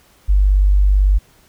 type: tone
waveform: sine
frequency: 49 Hz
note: G1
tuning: in tune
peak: -9 dBFS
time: 0.28-1.19 s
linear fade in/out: 20 ms
effects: pink hiss -52 dBFS RMS until 1.48 s